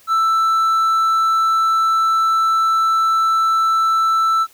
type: tone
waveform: triangle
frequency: 1325 Hz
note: E6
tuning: 9 cents sharp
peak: -11 dBFS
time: 0.07-4.47 s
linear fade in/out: 50 ms
effects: white hiss -50 dBFS RMS until 4.53 s